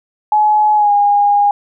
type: tone with pitch glide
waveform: sine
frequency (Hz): 848 to 816.8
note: G#5 to G#5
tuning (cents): +36 to -29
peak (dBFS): -8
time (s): 0.32-1.51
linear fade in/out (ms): 2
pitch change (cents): -65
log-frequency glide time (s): 0.75-0.92
effects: none